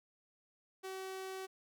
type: tone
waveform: sawtooth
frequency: 380 Hz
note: F#4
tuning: 46 cents sharp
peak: -38 dBFS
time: 0.83-1.47 s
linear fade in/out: 20 ms
effects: none